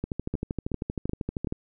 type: two click trains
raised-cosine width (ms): 3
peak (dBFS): -16 / -16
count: 20 / 4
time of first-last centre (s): 0.04-1.524 / 0.34-1.472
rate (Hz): 12.8 / 2.65
effects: none